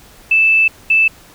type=tone bursts at uneven times; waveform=sine; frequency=2636 Hz; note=E7; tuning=1 cent flat; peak=-8 dBFS; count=2; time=0.31-0.68 / 0.9-1.08 s; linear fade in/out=5 ms; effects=pink hiss -43 dBFS RMS until 1.34 s